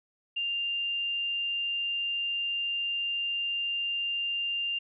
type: tone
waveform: sine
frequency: 2794 Hz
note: F7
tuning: in tune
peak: -28 dBFS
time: 0.36-4.79 s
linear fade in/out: 10 ms
effects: none